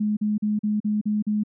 sine tone bursts, 210.8 Hz, G#3, 26 cents sharp, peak -20 dBFS, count 7, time 0-1.436 s, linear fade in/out 10 ms, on 170 ms, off 41 ms, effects none

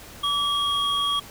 triangle tone pair together, 1147 / 3274 Hz, D6 / G#7, -41 / -25 cents, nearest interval octave + tritone, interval 1816 cents, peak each -23 / -22 dBFS, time 0.23-1.2 s, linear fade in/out 10 ms, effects pink hiss -43 dBFS RMS until 1.3 s

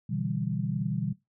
sine chord, E minor seventh, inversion second, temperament equal, 123.47 / 146.83 / 164.81 / 196 Hz, B2 / D3 / E3 / G3, 0 / 0 / 0 / 0 cents, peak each -33 dBFS, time 0.09-1.13 s, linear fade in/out 10 ms, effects noise-tail reverb RT60 0.2 s tail -19 dB re dry

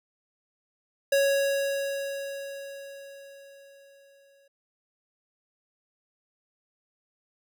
square tone with exponential decay, 554.4 Hz, C#5, in tune, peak -20 dBFS, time 1.12-4.48 s, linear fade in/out 5 ms, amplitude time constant 730 ms, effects none

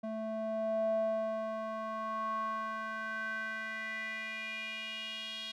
square tone with band-pass filter sweep, 220 Hz, A3, in tune, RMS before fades -37 dBFS, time 0.03-5.52 s, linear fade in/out 10 ms, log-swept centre 480 to 3400 Hz, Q 5.2, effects none

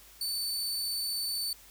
sawtooth tone, 4516 Hz, C#8, 31 cents sharp, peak -28 dBFS, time 0.21-1.53 s, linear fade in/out 2 ms, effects added 50 Hz sine -61 dBFS peak until 1.7 s + white hiss -55 dBFS RMS until 1.7 s

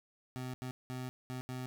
25% pulse tone bursts at uneven times, 127.6 Hz, C3, 43 cents flat, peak -35 dBFS, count 5, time 0.36-0.54 / 0.62-0.71 / 0.9-1.09 / 1.3-1.41 / 1.49-1.66 s, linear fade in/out 0 ms, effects none

